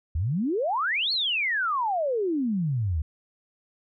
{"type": "exponential two-way sweep", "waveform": "sine", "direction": "up then down", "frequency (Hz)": [71.7, 4435, 71.7], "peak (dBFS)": -23, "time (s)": [0.15, 3.02], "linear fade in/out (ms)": 5, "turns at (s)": 1.12, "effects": []}